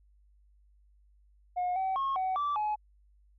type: tone with pitch steps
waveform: sine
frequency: 720 / 762 / 1085 / 752 / 1162 / 847 Hz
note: F#5 / G5 / C#6 / F#5 / D6 / G#5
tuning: -47 / -49 / -37 / +28 / -19 / +34 cents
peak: -26 dBFS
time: 1.56-2.76 s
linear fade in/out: 20 ms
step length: 200 ms
effects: tanh soft clip ceiling -26 dBFS + added 50 Hz sine -60 dBFS peak until 3.38 s